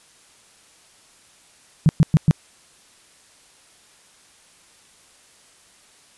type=tone bursts; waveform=sine; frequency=155.56 Hz; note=D#3; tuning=in tune; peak=-9 dBFS; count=4; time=1.86-2.31 s; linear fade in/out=0 ms; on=30 ms; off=110 ms; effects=white hiss -53 dBFS RMS until 6.17 s + resampled to 24000 Hz